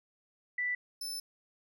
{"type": "tone pair in turn", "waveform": ["sine", "sawtooth"], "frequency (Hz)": [1975.5, 5274], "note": ["B6", "E8"], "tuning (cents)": [0, 0], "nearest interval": "octave + perfect fourth", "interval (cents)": 1700, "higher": "second", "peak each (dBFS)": [-30, -34], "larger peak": "first", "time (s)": [[0.58, 0.75], [1.01, 1.2]], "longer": "second", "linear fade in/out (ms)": 5, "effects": []}